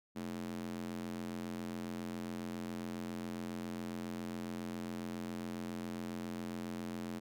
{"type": "tone with high-pass filter", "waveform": "square", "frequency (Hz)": 43.65, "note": "F1", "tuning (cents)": 0, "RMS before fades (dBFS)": -42, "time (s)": [0.15, 7.2], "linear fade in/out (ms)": 20, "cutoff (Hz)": 220, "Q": 2.4, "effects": []}